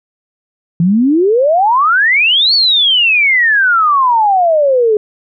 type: exponential two-way sweep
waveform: sine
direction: up then down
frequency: 162.5 to 4534 to 414.4 Hz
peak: -7 dBFS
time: 0.8-4.97 s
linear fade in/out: 2 ms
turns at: 2.54 s
effects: none